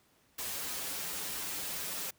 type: noise with comb filter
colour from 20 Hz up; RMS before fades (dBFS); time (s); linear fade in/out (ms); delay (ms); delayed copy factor
white; -38; 0.38-2.11; 10; 8.4; -0.8
effects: pink hiss -68 dBFS RMS until 2.18 s + high-pass 60 Hz 12 dB/octave